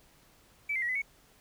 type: tone with pitch steps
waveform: triangle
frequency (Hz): 2307 / 2087 / 1915 / 2017 / 2219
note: D7 / C7 / A#6 / B6 / C#7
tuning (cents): -31 / -5 / +46 / +36 / +1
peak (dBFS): -25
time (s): 0.69-1.02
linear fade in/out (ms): 10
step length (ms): 66
effects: tanh soft clip ceiling -27 dBFS + pink hiss -62 dBFS RMS until 1.4 s